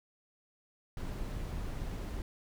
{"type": "noise", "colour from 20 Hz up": "brown", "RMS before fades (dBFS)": -38, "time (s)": [0.97, 2.22], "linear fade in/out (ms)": 2, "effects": []}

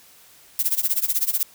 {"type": "noise with tremolo", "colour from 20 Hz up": "violet", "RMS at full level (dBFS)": -19, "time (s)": [0.59, 1.43], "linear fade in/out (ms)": 0, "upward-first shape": "sine", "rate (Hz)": 16, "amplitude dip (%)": 90, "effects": ["white hiss -51 dBFS RMS until 1.54 s"]}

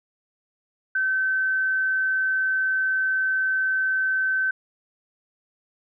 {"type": "tone", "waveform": "sine", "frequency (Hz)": 1536, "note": "G6", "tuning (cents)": -36, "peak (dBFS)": -20, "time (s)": [0.95, 4.51], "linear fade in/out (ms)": 5, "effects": []}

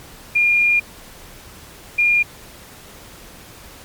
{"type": "tone pair in turn", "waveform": "sine", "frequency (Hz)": [2414, 2414], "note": ["D7", "D7"], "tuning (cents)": [47, 47], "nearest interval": "unison", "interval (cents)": 0, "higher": "neither", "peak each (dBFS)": -12, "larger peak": "neither", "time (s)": [[0.35, 0.8], [1.98, 2.23]], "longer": "first", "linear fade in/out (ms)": 10, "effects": ["pink hiss -41 dBFS RMS until 3.84 s", "MP3 96 kbps"]}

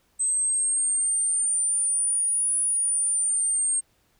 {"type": "exponential two-way sweep", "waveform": "sine", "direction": "up then down", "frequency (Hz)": [8200, 9800, 8490], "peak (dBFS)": -21, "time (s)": [0.19, 3.81], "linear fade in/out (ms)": 20, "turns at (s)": 2.58, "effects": ["pink hiss -66 dBFS RMS until 4.19 s"]}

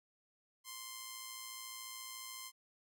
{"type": "tone with amplitude modulation", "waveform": "5% pulse", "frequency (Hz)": 1046.5, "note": "C6", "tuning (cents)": 0, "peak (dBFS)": -32, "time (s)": [0.64, 2.52], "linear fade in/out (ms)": 50, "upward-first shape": "sine", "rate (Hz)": 114, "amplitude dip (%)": 35, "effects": []}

